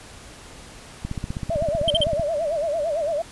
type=click train; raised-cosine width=5 ms; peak=-15 dBFS; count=19; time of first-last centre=1.05-2.196 s; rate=15.7 Hz
type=tone with vibrato; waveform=sine; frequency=622.3 Hz; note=D#5; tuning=in tune; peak=-21 dBFS; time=1.5-3.22 s; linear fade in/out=5 ms; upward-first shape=sine; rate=8.9 Hz; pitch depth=150 cents each way
type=tone bursts; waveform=triangle; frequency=3136 Hz; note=G7; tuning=in tune; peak=-15 dBFS; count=3; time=1.88-2.037 s; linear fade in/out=2 ms; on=23 ms; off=44 ms
effects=pink hiss -43 dBFS RMS until 3.31 s + resampled to 24000 Hz